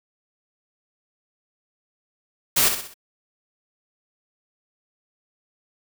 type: noise with echo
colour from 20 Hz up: white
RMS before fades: -18 dBFS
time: 2.56-2.69 s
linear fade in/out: 10 ms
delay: 63 ms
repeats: 4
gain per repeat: -7 dB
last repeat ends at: 2.942 s
effects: none